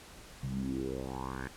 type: tone with low-pass filter sweep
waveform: 10% pulse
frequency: 65.41 Hz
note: C2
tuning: in tune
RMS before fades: -37 dBFS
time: 0.43-1.48 s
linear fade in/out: 5 ms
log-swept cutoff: 140 to 1800 Hz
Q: 5.1
effects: pink hiss -52 dBFS RMS until 1.56 s + low-pass 11000 Hz 12 dB/octave